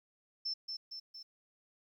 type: tone with echo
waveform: sine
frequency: 5320 Hz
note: E8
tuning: 15 cents sharp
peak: -34 dBFS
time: 0.45-0.54 s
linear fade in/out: 10 ms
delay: 230 ms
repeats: 3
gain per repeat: -4 dB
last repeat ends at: 1.23 s
effects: 12-bit